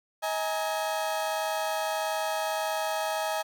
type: chord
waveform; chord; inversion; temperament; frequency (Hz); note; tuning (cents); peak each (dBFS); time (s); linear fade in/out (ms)
35% pulse; D# suspended fourth; none; equal with one note detuned; 635.7 / 830.6 / 932.3; D#5 / G#5 / A#5; +37 / 0 / 0; -29 / -30 / -35; 0.22-3.43; 20
effects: none